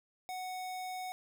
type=tone; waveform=square; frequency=740 Hz; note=F#5; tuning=in tune; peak=-39 dBFS; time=0.29-1.12 s; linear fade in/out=0 ms; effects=none